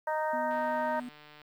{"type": "harmonic tone", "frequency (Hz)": 310, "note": "D#4", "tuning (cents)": -6, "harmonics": [2, 3, 4, 5, 6], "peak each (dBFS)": [-32, -31, -43, -39, -43], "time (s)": [0.07, 1], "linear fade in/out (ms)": 5}
{"type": "tone", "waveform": "triangle", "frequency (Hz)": 246.9, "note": "B3", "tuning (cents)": 0, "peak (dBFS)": -36, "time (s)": [0.33, 1.09], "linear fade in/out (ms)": 5}
{"type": "click train", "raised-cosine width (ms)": 0.3, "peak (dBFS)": -36, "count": 137, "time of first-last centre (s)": [0.51, 1.417], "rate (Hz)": 150}
{"effects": ["10-bit"]}